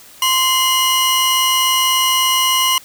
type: tone pair together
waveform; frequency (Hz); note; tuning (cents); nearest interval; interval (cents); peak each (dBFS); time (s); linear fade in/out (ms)
sawtooth; 1040.5 / 2894; C6 / F#7; -10 / -39; octave + tritone; 1771; -12; 0.22-2.78; 2
effects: white hiss -42 dBFS RMS until 2.84 s